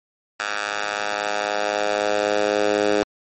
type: tone with high-pass filter sweep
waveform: 10% pulse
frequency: 103.83 Hz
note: G#2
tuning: in tune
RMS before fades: -22 dBFS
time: 0.4-3.03 s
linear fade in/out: 0 ms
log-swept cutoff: 1200 to 380 Hz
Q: 1.6
effects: low-pass 7000 Hz 12 dB/octave + MP3 32 kbps

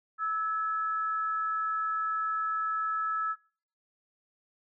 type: tone pair together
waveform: sine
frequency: 1309.1 / 1682 Hz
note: E6 / G#6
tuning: -12 / +22 cents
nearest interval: major third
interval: 434 cents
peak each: -28 / -37 dBFS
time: 0.18-3.36 s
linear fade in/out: 50 ms
effects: noise-tail reverb RT60 0.5 s tail -24 dB re dry

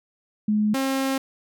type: tone pair in turn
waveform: sine / sawtooth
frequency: 211.5 / 268.2 Hz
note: G#3 / C4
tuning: +32 / +43 cents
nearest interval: major third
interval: 411 cents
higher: second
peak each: -18 dBFS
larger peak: neither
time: 0.48-0.74 / 0.74-1.18 s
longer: second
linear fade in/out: 5 ms
effects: none

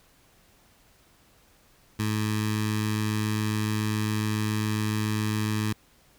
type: tone with notch filter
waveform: 15% pulse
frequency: 107.2 Hz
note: A2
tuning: 45 cents flat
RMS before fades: -27 dBFS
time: 1.99-5.73 s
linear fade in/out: 5 ms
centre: 570 Hz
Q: 0.61
effects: pink hiss -60 dBFS RMS until 6.18 s

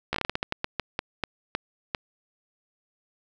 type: slowing click train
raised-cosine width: 0.3 ms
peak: -10 dBFS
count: 16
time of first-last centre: 0.13-1.948 s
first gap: 14 ms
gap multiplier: 1.27
effects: none

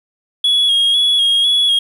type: tone with vibrato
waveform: sine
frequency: 3322 Hz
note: G#7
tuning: in tune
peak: -8 dBFS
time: 0.44-1.79 s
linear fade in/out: 5 ms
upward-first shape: square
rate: 2 Hz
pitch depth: 30 cents each way
effects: tanh soft clip ceiling -9 dBFS + 7-bit

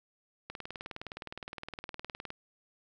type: click train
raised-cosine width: 0.3 ms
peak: -24 dBFS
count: 36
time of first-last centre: 0.5-2.304 s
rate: 19.4 Hz
effects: none

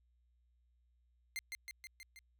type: tone with echo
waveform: sawtooth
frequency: 2093 Hz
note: C7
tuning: in tune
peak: -35 dBFS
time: 1.36-1.39 s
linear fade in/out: 0 ms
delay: 160 ms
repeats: 5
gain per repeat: -3 dB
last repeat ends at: 2.19 s
effects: added 60 Hz sine -70 dBFS peak until 2.39 s

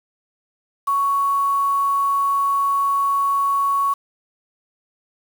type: tone with quantisation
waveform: sine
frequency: 1114 Hz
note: C#6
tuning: 8 cents sharp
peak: -16 dBFS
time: 0.87-3.94 s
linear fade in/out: 10 ms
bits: 6
effects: none

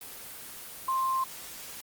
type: tone in noise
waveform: sine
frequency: 1052 Hz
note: C6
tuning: 9 cents sharp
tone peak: -25 dBFS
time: 0.88-1.24 s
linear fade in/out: 5 ms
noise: white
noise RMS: -43 dBFS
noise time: 0.01-1.81 s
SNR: +15 dB
effects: Opus 24 kbps

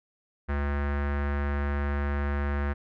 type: tone with low-pass filter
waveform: square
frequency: 71.5 Hz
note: D2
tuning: 46 cents flat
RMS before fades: -28 dBFS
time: 0.48-2.74 s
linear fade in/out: 20 ms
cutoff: 1700 Hz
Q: 2.7
effects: none

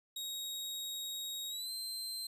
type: tone with pitch glide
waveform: sawtooth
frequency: 3778 to 4120 Hz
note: A#7 to C8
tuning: +22 to -28 cents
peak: -36 dBFS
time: 0.16-2.27 s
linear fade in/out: 5 ms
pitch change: +150 cents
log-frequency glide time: 1.49-1.71 s
effects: resampled to 32000 Hz

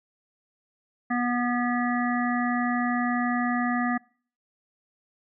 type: harmonic tone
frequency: 243.5 Hz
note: B3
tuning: 24 cents flat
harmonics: 1 / 3 / 5 / 7 / 8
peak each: -25 / -30 / -32 / -33 / -34 dBFS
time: 1.1-3.98 s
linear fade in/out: 10 ms
effects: noise-tail reverb RT60 0.5 s tail -26 dB re dry

